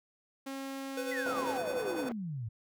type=tone; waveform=sawtooth; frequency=270.9 Hz; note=C#4; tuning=40 cents flat; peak=-34 dBFS; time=0.46-1.58 s; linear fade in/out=10 ms
type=tone with tremolo; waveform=square; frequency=502 Hz; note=B4; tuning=28 cents sharp; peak=-34 dBFS; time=0.97-2.09 s; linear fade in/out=5 ms; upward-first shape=sine; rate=10 Hz; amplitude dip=60%
type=exponential sweep; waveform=sine; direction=down; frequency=2059 to 104.2 Hz; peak=-35 dBFS; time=1.11-2.49 s; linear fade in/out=10 ms
type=band-pass noise; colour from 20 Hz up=pink; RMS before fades=-41 dBFS; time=1.26-2.12 s; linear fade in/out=0 ms; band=320 to 970 Hz; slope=12 dB/octave
effects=none